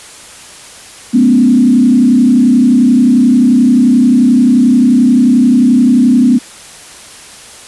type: tone with frequency modulation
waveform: sine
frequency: 246.9 Hz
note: B3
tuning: in tune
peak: -4 dBFS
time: 1.13-6.39 s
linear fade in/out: 20 ms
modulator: 31.4 Hz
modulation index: 1
effects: white hiss -33 dBFS RMS until 7.67 s + resampled to 24000 Hz